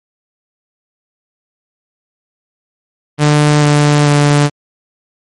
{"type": "tone with pitch steps", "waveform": "sawtooth", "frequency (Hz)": [148.8, 147.18, 145.57], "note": ["D3", "D3", "D3"], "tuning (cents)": [23, 4, -15], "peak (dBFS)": -3, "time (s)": [3.18, 4.5], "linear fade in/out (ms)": 50, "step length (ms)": 440, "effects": ["MP3 48 kbps"]}